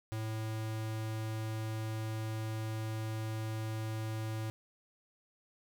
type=tone; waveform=square; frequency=110 Hz; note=A2; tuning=in tune; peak=-36 dBFS; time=0.12-4.5 s; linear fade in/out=0 ms; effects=none

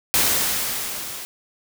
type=noise with level ramp; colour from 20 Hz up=white; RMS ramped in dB=-17 to -34 dBFS; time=0.14-1.25 s; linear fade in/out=0 ms; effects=none

